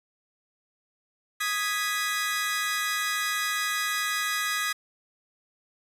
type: chord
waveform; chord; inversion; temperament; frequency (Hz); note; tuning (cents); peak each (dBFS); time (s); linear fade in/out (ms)
sawtooth; G# minor; second; equal; 1244.5 / 1661.2 / 1975.5; D#6 / G#6 / B6; 0 / 0 / 0; -27; 1.4-4.73; 10
effects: resampled to 32000 Hz + 8-bit